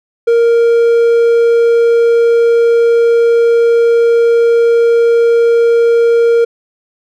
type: tone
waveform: triangle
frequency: 466.2 Hz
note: A#4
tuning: in tune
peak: -4 dBFS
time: 0.27-6.45 s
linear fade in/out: 10 ms
effects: none